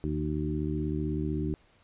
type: harmonic tone with a mistuned harmonic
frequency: 76 Hz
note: D#2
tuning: 40 cents flat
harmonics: 1 / 2 / 3 / 4 / 5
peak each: -34 / -33 / -37 / -33 / -37 dBFS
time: 0.04-1.54 s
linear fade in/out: 0 ms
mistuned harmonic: 5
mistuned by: -15 cents
effects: pink hiss -63 dBFS RMS until 1.83 s + resampled to 8000 Hz